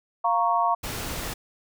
sine chord, Bb minor, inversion second, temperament equal, 698.5 / 932.3 / 1108.7 Hz, F5 / Bb5 / Db6, 0 / 0 / 0 cents, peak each -24 dBFS, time 0.24-0.75 s, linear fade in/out 10 ms
pink noise, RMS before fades -32 dBFS, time 0.83-1.34 s, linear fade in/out 10 ms
effects none

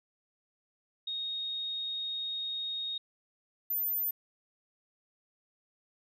sine tone pair in turn, 3729 / 13945 Hz, A#7 / A9, 0 / -17 cents, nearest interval octave + major seventh, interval 2283 cents, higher second, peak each -33 / -29 dBFS, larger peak second, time 1.07-2.98 / 3.7-4.11 s, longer first, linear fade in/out 5 ms, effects none

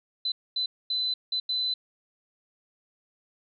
sine tone bursts at uneven times, 4021 Hz, B7, 30 cents sharp, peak -25 dBFS, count 5, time 0.25-0.32 / 0.56-0.66 / 0.9-1.14 / 1.32-1.4 / 1.49-1.74 s, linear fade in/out 5 ms, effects none

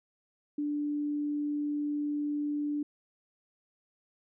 sine tone, 293.7 Hz, D4, in tune, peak -29 dBFS, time 0.58-2.83 s, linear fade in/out 5 ms, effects none

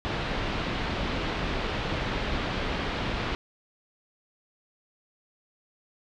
pink low-pass noise, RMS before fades -30 dBFS, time 0.05-3.35 s, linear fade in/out 0 ms, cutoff 3900 Hz, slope 24 dB/octave, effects none

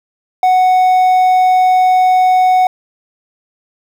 triangle tone, 740 Hz, F#5, in tune, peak -5 dBFS, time 0.43-2.67 s, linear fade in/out 2 ms, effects 7-bit

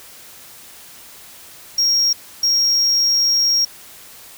triangle tone bursts at uneven times, 5588 Hz, F8, in tune, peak -12 dBFS, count 2, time 1.78-2.13 / 2.43-3.65 s, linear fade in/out 5 ms, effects white hiss -41 dBFS RMS until 4.37 s

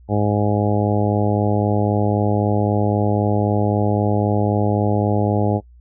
harmonic tone, 103.83 Hz, G#2, in tune, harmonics 1 / 2 / 3 / 4 / 5 / 6 / 7 / 8, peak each -19 / -22 / -24 / -25 / -26 / -27 / -27 / -28 dBFS, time 0.08-5.61 s, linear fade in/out 50 ms, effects noise-tail reverb RT60 0.1 s tail -23 dB re dry + added 60 Hz sine -43 dBFS peak until 5.8 s

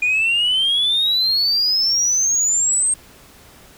sine exponential sweep, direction up, 2426 to 8510 Hz, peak -13 dBFS, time 0.02-2.94 s, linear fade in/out 5 ms, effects tanh soft clip ceiling -12 dBFS + pink hiss -46 dBFS RMS until 3.77 s

